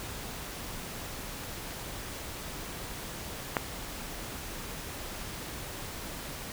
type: click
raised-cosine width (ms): 0.5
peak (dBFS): -10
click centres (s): 3.568
effects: pink hiss -40 dBFS RMS until 6.52 s